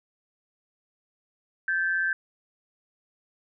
sine tone pair together, 1559 / 1735.7 Hz, G6 / A6, -10 / -24 cents, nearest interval major second, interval 186 cents, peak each -24 / -30 dBFS, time 1.68-2.13 s, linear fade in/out 2 ms, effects none

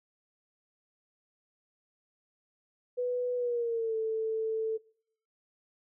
sine tone with pitch glide, 493.9 to 442.6 Hz, B4 to A4, 0 to +10 cents, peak -28 dBFS, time 2.97-4.78 s, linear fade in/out 20 ms, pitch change -190 cents, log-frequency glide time 3.36-3.96 s, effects noise-tail reverb RT60 0.6 s tail -23 dB re dry

